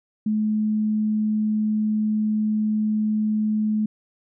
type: tone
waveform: sine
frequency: 214.3 Hz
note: A3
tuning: 45 cents flat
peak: -19 dBFS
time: 0.26-3.86 s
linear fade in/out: 5 ms
effects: none